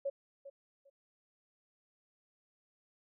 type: tone with echo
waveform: sine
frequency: 554.4 Hz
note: C#5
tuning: in tune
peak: -32 dBFS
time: 0.05-0.1 s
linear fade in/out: 10 ms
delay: 400 ms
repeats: 2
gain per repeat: -14 dB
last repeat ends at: 0.9 s
effects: none